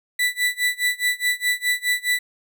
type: tone with tremolo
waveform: 35% pulse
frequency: 1975.5 Hz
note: B6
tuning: in tune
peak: -15 dBFS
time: 0.19-2.19 s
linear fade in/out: 5 ms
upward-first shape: sine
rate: 4.8 Hz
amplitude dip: 95%
effects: none